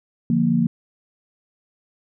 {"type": "chord", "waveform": "sine", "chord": "Bb major", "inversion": "first", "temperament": "equal", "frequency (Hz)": [146.83, 174.61, 233.1], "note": ["D3", "F3", "Bb3"], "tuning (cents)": [0, 0, 0], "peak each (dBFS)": [-24, -20, -18], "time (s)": [0.3, 0.67], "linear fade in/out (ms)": 2, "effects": []}